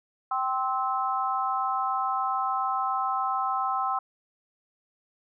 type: tone cluster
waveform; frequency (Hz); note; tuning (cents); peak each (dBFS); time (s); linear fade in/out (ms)
sine; 777 / 1050 / 1300; G5 / C6 / E6; -16 / +6 / -24; -29; 0.31-3.99; 5
effects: none